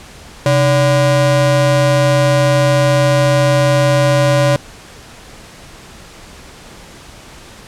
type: ring-modulated tone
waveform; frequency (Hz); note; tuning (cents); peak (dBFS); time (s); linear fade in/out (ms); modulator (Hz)
square; 220; A3; 0; -7; 0.46-4.56; 0; 353
effects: pink hiss -37 dBFS RMS until 7.67 s + low-pass 9000 Hz 12 dB/octave